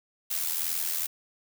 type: noise with amplitude modulation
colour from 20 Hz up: blue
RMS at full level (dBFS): -27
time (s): 0.3-1.07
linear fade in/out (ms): 10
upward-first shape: sine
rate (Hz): 82.2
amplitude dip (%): 65
effects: none